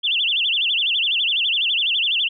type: tone with vibrato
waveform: sine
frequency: 3078 Hz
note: G7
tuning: 32 cents flat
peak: -17 dBFS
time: 0.03-2.29 s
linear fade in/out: 20 ms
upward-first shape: sine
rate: 12 Hz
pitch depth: 250 cents each way
effects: none